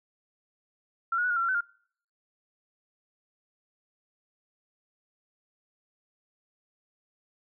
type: tone with pitch steps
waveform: sine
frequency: 1360 / 1446 / 1480 / 1425 / 1357 / 1371 / 1519 / 1406 Hz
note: F6 / F#6 / F#6 / F6 / E6 / F6 / F#6 / F6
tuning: -46 / -40 / 0 / +34 / +50 / -32 / +45 / +11 cents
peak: -24 dBFS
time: 1.12-1.608 s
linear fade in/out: 5 ms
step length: 61 ms
effects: noise-tail reverb RT60 0.6 s tail -26 dB re dry